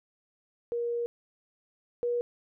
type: tone pair in turn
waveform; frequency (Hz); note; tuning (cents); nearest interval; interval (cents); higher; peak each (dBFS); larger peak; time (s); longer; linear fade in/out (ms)
sine; 473.3 / 480.7; A#4 / B4; +26 / -47; unison; 27; second; -28 / -26; second; 0.72-1.06 / 2.03-2.21; first; 0
effects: none